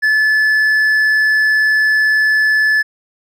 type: tone with hard clipping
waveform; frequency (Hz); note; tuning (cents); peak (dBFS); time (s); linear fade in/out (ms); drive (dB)
sine; 1731; A6; -29; -11; 0.02-2.83; 20; 3
effects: none